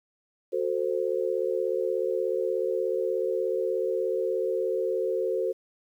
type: chord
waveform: sine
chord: F# diminished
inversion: none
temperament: equal with one note detuned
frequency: 370 / 446.7 / 523.3 Hz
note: F#4 / A4 / C5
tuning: 0 / +26 / 0 cents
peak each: -29 dBFS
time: 0.52-5.53 s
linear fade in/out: 20 ms
effects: 10-bit